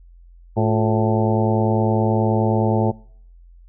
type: harmonic tone with a mistuned harmonic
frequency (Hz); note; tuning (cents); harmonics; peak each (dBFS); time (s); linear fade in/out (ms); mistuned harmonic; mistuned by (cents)
109.7; A2; -5; 1 / 2 / 3 / 4 / 5 / 6 / 7 / 8; -19 / -22 / -24 / -25 / -26 / -27 / -27 / -28; 0.56-2.92; 20; 3; +100
effects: noise-tail reverb RT60 0.6 s tail -24 dB re dry + added 43 Hz sine -43 dBFS peak until 3.68 s